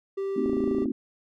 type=tone; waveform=triangle; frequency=391.1 Hz; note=G4; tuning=4 cents flat; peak=-25 dBFS; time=0.17-0.85 s; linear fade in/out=10 ms
type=chord; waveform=sine; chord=A diminished seventh; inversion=none; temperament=equal with one note detuned; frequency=225.4 / 261.6 / 311.1 / 370 Hz; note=A3 / C4 / Eb4 / Gb4; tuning=+42 / 0 / 0 / 0 cents; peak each=-31 / -28 / -31 / -34 dBFS; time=0.36-0.92 s; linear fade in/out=5 ms
type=click train; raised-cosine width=2 ms; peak=-24 dBFS; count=12; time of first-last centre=0.46-0.857 s; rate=27.7 Hz
effects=none